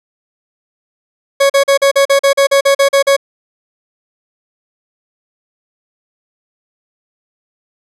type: tone bursts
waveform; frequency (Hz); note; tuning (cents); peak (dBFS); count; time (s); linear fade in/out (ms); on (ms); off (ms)
40% pulse; 554.4; C#5; 0; -6; 13; 1.4-3.166; 10; 98; 41
effects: low-pass 11000 Hz 12 dB/octave